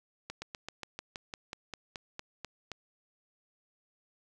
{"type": "slowing click train", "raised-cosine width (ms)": 0.2, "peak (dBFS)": -22, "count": 14, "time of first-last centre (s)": [0.3, 2.717], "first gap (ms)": 120, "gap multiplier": 1.07, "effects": []}